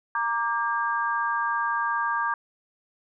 sine chord, G minor, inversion first, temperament equal with one note detuned, 932.3 / 1174.7 / 1609.3 Hz, Bb5 / D6 / G6, 0 / 0 / +45 cents, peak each -28 / -27 / -28 dBFS, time 0.15-2.34 s, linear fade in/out 2 ms, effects none

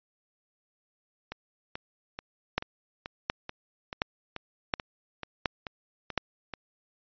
two click trains, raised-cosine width 0.3 ms, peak -9 / -20 dBFS, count 6 / 13, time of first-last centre 2.58-6.177 / 1.32-6.537 s, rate 1.39 / 2.3 Hz, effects resampled to 11025 Hz

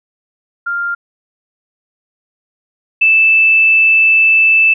sine tone pair in turn, 1396.9 / 2637 Hz, F6 / E7, 0 / 0 cents, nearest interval major seventh, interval 1100 cents, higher second, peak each -15 / -6 dBFS, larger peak second, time 0.66-0.95 / 3.01-4.74 s, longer second, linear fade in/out 10 ms, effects none

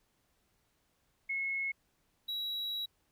sine / triangle tone pair in turn, 2179 / 3883 Hz, C#7 / B7, -30 / -30 cents, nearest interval minor seventh, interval 1000 cents, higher second, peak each -32 / -33 dBFS, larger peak first, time 1.29-1.72 / 2.28-2.86 s, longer second, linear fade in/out 10 ms, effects pink hiss -75 dBFS RMS until 3.11 s

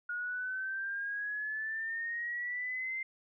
sine exponential sweep, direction up, 1436 to 2093 Hz, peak -34 dBFS, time 0.09-3.03 s, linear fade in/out 5 ms, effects none

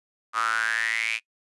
sawtooth tone with high-pass filter sweep, 112.6 Hz, A2, 40 cents sharp, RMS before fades -26 dBFS, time 0.33-1.2 s, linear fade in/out 50 ms, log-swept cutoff 1200 to 2500 Hz, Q 9.4, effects noise-tail reverb RT60 0.1 s tail -23 dB re dry + resampled to 24000 Hz

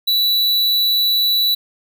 square tone, 3948 Hz, B7, 1 cent flat, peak -14 dBFS, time 0.07-1.55 s, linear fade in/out 10 ms, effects none

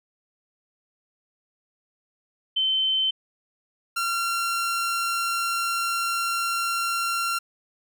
sine / sawtooth tone pair in turn, 3080 / 1372 Hz, G7 / F6, -31 / -31 cents, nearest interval octave + major second, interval 1400 cents, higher first, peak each -20 dBFS, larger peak neither, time 2.56-3.11 / 3.96-7.39 s, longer second, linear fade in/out 10 ms, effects none

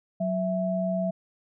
sine tone pair together, 184.93 / 659 Hz, F#3 / E5, -1 / -1 cents, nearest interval octave + minor seventh, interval 2200 cents, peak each -27 dBFS, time 0.2-1.11 s, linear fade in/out 10 ms, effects none

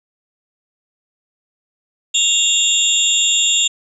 sine tone cluster, 2790 / 3368 / 3662 / 7070 / 7350 Hz, F7 / G#7 / A#7 / A8 / A#8, -2 / +24 / -32 / +7 / -25 cents, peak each -19 dBFS, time 2.14-3.68 s, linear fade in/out 10 ms, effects none

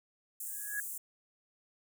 pink high-pass noise, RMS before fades -41 dBFS, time 0.4-0.98 s, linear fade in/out 5 ms, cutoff 7400 Hz, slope 48 dB/octave
sine tone with exponential growth, 1666 Hz, G#6, 5 cents sharp, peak -31 dBFS, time 0.47-0.8 s, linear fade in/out 2 ms, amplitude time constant 70 ms
effects none

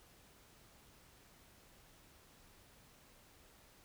silence, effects pink hiss -64 dBFS RMS until 3.84 s

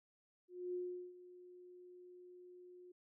sine tone with ADSR envelope, 359.2 Hz, F4, 49 cents sharp, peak -38 dBFS, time 0.48-2.92 s, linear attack 260 ms, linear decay 390 ms, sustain -17 dB, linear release 7 ms, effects none

